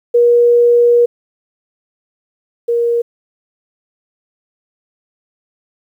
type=tone pair in turn; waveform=sine; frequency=477.7 / 471.1 Hz; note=A#4 / A#4; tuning=+42 / +18 cents; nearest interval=unison; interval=24 cents; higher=first; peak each=-6 / -11 dBFS; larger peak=first; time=0.14-1.06 / 2.68-3.02 s; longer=first; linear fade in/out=10 ms; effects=8-bit